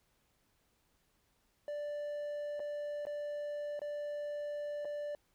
triangle tone with dropouts, 587.3 Hz, D5, in tune, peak -35 dBFS, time 1.68-5.15 s, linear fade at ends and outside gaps 1 ms, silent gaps 2.595-2.601 / 3.053-3.068 / 3.793-3.817 / 4.848-4.853 s, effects pink hiss -75 dBFS RMS until 5.34 s

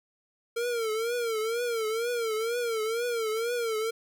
square tone with vibrato, 458.6 Hz, A#4, 28 cents flat, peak -28 dBFS, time 0.56-3.91 s, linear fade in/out 10 ms, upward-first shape triangle, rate 2.1 Hz, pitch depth 120 cents each way, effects none

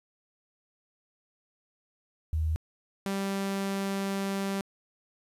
sine / sawtooth tone pair in turn, 79 / 196.1 Hz, D#2 / G3, +27 / +1 cents, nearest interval octave + major third, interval 1574 cents, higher second, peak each -25 dBFS, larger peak neither, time 2.33-2.56 / 3.06-4.61 s, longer second, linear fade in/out 0 ms, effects resampled to 32000 Hz + 10-bit

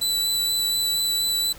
sawtooth tone with vibrato, 3974 Hz, B7, 10 cents sharp, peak -18 dBFS, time 0.01-1.53 s, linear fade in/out 10 ms, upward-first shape sine, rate 4.2 Hz, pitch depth 11 cents each way, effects pink hiss -44 dBFS RMS until 1.58 s

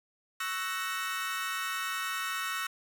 30% pulse chord, F# dominant seventh, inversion second, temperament equal with one note detuned, 1108.7 / 1318.5 / 1493.7 / 1864.7 Hz, C#6 / E6 / F#6 / A#6, 0 / 0 / +16 / 0 cents, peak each -37 / -34 / -35 / -35 dBFS, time 0.4-2.67 s, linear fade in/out 5 ms, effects none

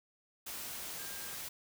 sine tone in noise, 1605 Hz, G6, 40 cents sharp, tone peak -53 dBFS, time 0.98-1.36 s, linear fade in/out 10 ms, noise white, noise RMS -43 dBFS, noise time 0.46-1.49 s, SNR -13 dB, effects none

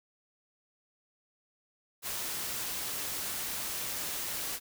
white noise, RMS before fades -36 dBFS, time 2.02-4.6 s, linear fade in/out 50 ms, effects none

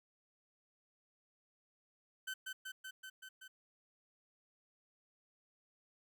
30% pulse tone with echo, 1531 Hz, G6, 41 cents flat, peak -37 dBFS, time 2.27-2.34 s, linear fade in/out 10 ms, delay 190 ms, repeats 6, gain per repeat -2 dB, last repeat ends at 3.48 s, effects none

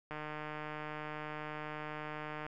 click train, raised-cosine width 0.5 ms, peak -27 dBFS, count 359, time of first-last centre 0.11-2.465 s, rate 152 Hz, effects none

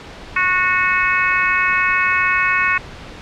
harmonic tone, 366.7 Hz, F#4, 15 cents flat, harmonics 3 / 4 / 5 / 6 / 7, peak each -20 / -20 / -20 / -20 / -20 dBFS, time 0.36-2.78 s, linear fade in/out 5 ms, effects pink hiss -35 dBFS RMS until 3.21 s + low-pass 4000 Hz 12 dB/octave

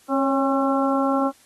harmonic tone with a mistuned harmonic, 270 Hz, C#4, 45 cents flat, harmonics 1 / 2 / 3 / 4 / 5, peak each -21 / -24 / -26 / -27 / -28 dBFS, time 0.08-1.32 s, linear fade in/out 50 ms, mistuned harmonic 2, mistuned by +38 cents, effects white hiss -55 dBFS RMS until 1.45 s + AAC 32 kbps

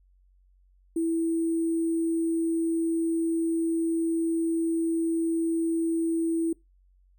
sine tone with sample-and-hold, 329.6 Hz, E4, in tune, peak -23 dBFS, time 0.96-6.53 s, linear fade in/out 5 ms, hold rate 8820 Hz, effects noise-tail reverb RT60 0.2 s tail -23 dB re dry + added 46 Hz sine -58 dBFS peak until 7.18 s

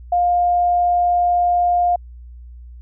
sine tone, 706 Hz, F5, 19 cents sharp, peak -13 dBFS, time 0.12-1.96 s, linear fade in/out 5 ms, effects added 60 Hz sine -35 dBFS peak until 2.81 s

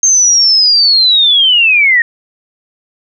sine linear sweep, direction down, 6390 to 1834 Hz, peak -5 dBFS, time 0.03-2.02 s, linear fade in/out 2 ms, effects none

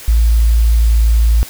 sine tone with quantisation, 56.2 Hz, A1, 37 cents sharp, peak -7 dBFS, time 0.08-1.43 s, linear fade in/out 0 ms, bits 6, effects white hiss -33 dBFS RMS until 1.49 s

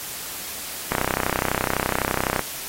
click train, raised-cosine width 0.5 ms, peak -6 dBFS, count 48, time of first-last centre 0.92-2.393 s, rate 31.9 Hz, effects white hiss -33 dBFS RMS until 2.68 s + AAC 48 kbps

